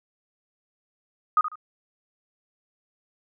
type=tone with echo; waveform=sine; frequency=1244.5 Hz; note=D#6; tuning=in tune; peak=-15 dBFS; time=1.37-1.41 s; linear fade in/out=2 ms; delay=73 ms; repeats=2; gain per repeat=-11 dB; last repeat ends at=1.556 s; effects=none